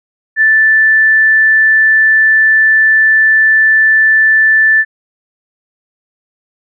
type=tone; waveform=sine; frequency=1760 Hz; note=A6; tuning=in tune; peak=-5 dBFS; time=0.36-4.85 s; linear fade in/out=50 ms; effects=none